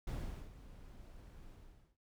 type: noise with ADSR envelope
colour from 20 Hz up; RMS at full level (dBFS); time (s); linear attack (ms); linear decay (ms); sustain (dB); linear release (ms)
brown; -39; 0.07-1.97; 5; 420; -15; 450
effects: none